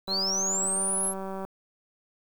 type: linear sweep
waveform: sine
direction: up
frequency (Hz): 3893 to 11310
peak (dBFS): -25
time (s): 0.07-1.14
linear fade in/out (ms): 50
type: click train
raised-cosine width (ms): 1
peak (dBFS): -23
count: 264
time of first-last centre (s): 0.08-1.45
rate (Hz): 192
effects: 8-bit